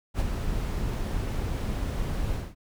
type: noise with ADSR envelope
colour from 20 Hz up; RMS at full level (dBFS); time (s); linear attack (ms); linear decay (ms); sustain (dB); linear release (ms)
brown; -24; 0.14-2.55; 56; 34; -5; 210
effects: none